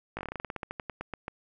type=slowing click train; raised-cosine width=0.5 ms; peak=-20 dBFS; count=19; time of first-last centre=0.17-1.281 s; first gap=18 ms; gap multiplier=1.13; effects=none